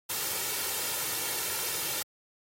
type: noise with comb filter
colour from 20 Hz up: white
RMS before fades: -32 dBFS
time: 0.09-2.03 s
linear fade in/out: 10 ms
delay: 2.2 ms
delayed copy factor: +0.5
effects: high-pass 100 Hz 12 dB/octave + AAC 48 kbps